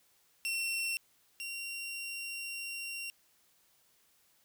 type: tone pair in turn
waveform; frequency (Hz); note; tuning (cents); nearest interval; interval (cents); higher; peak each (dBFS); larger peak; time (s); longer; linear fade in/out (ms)
sawtooth; 2716 / 2754; F7 / F7; -49 / -25; unison; 24; second; -29 / -35; first; 0.45-0.97 / 1.4-3.1; second; 0
effects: white hiss -69 dBFS RMS until 4.44 s